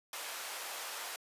pink high-pass noise, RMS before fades -42 dBFS, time 0.13-1.16 s, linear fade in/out 2 ms, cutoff 680 Hz, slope 12 dB/octave, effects high-pass 400 Hz 12 dB/octave + resampled to 32000 Hz

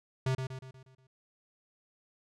square tone with echo, 130.81 Hz, C3, in tune, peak -28 dBFS, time 0.26-0.35 s, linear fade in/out 5 ms, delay 120 ms, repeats 6, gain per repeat -6 dB, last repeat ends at 1.07 s, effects low-pass 7000 Hz 12 dB/octave

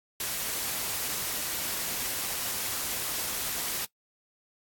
white noise, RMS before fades -32 dBFS, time 0.2-3.85 s, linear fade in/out 2 ms, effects noise-tail reverb RT60 0.1 s tail -20 dB re dry + AAC 64 kbps

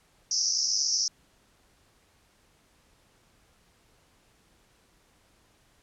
pink band-pass noise, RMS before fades -27 dBFS, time 0.31-1.08 s, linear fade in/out 2 ms, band 5100 to 6000 Hz, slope 96 dB/octave, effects pink hiss -64 dBFS RMS until 5.82 s + low-pass 11000 Hz 12 dB/octave

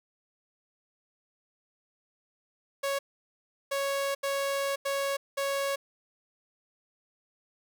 sawtooth tone bursts at uneven times, 554.4 Hz, C#5, in tune, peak -24 dBFS, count 5, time 2.83-2.99 / 3.71-4.15 / 4.23-4.76 / 4.85-5.17 / 5.37-5.76 s, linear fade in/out 10 ms, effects none

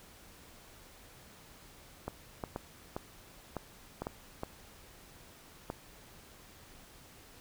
clicks, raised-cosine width 1 ms, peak -22 dBFS, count 9, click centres 2.08 / 2.438 / 2.561 / 2.965 / 3.567 / 4.02 / 4.069 / 4.434 / 5.701 s, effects pink hiss -56 dBFS RMS until 7.4 s

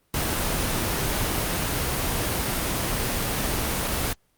pink noise, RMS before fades -25 dBFS, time 0.14-4.13 s, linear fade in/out 2 ms, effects pink hiss -67 dBFS RMS until 4.37 s + Opus 24 kbps

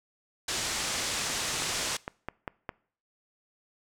white low-pass noise, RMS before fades -32 dBFS, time 0.48-1.97 s, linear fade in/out 5 ms, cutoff 8100 Hz, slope 24 dB/octave
clicks, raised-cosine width 0.5 ms, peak -18 dBFS, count 6, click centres 1.301 / 1.622 / 2.079 / 2.286 / 2.478 / 2.692 s
effects noise-tail reverb RT60 0.5 s tail -23 dB re dry

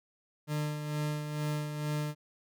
40% pulse tone with tremolo, 149.9 Hz, D3, 36 cents sharp, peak -29 dBFS, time 0.47-2.15 s, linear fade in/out 50 ms, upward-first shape sine, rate 2.2 Hz, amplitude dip 50%, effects none

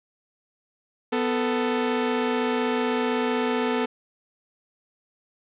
sawtooth tone pair together, 248.9 / 442 Hz, B3 / A4, +14 / +8 cents, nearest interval minor seventh, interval 994 cents, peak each -21 dBFS, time 1.12-3.86 s, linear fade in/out 10 ms, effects resampled to 8000 Hz + 9-bit

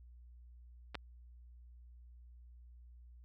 clicks, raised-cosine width 0.3 ms, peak -28 / -24 dBFS, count 2, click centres 0.946 / 0.953 s, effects added 60 Hz sine -54 dBFS peak until 3.24 s

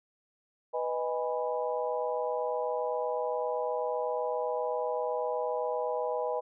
harmonic tone with a mistuned harmonic, 164.81 Hz, E3, in tune, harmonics 3 / 4 / 5 / 6, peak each -32 / -34 / -36 / -38 dBFS, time 0.73-6.41 s, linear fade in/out 20 ms, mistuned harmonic 4, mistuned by -100 cents, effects none

